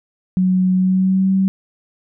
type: tone with pitch glide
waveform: sine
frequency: 185 to 191.52 Hz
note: F#3 to G3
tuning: 0 to -40 cents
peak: -12 dBFS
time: 0.37-1.48 s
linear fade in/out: 0 ms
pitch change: +60 cents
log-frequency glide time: 0.75-1.33 s
effects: none